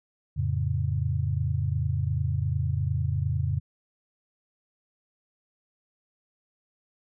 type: chord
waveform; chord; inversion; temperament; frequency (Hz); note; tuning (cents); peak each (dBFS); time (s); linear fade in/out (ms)
sine; F augmented; none; equal; 87.31 / 110 / 138.59; F2 / A2 / C#3; 0 / 0 / 0; -28 / -29 / -28; 0.36-3.6; 20
effects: none